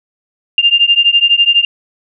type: beating tone pair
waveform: sine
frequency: 2794 / 2806 Hz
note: F7 / F7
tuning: 0 / +8 cents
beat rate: 12 Hz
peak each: -10 dBFS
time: 0.58-1.65 s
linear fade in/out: 2 ms
effects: none